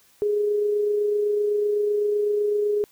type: tone with amplitude modulation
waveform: sine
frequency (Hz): 415.3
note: G#4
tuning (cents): 0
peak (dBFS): -18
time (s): 0.22-2.84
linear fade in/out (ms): 0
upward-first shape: sine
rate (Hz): 27.9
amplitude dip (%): 30
effects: white hiss -58 dBFS RMS until 2.91 s